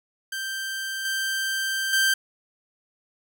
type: tone with level steps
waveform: sawtooth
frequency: 1568 Hz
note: G6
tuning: in tune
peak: -25 / -21 / -15 dBFS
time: 0.32-2.14 s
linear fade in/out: 5 ms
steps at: 1.05 / 1.93 s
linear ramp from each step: 2 ms
effects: none